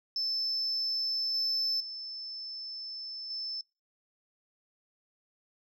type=tone with level steps; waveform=sine; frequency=5274 Hz; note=E8; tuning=in tune; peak=-28 / -26 / -38 / -34 dBFS; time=0.16-3.61 s; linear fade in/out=2 ms; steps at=1.34 / 1.8 / 3.3 s; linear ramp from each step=5 ms; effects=noise-tail reverb RT60 0.3 s tail -25 dB re dry + tanh soft clip ceiling -25 dBFS